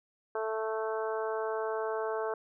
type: harmonic tone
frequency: 220 Hz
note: A3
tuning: in tune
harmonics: 2 / 3 / 4 / 5 / 6 / 7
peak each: -33 / -37 / -39 / -41 / -43 / -44 dBFS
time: 0.35-2.34 s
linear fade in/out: 2 ms
effects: none